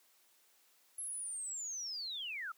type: linear sweep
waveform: sine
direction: down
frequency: 11175 to 1244.5 Hz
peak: -39 dBFS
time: 0.98-2.52 s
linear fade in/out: 5 ms
effects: white hiss -69 dBFS RMS until 2.57 s + high-pass 300 Hz 12 dB/octave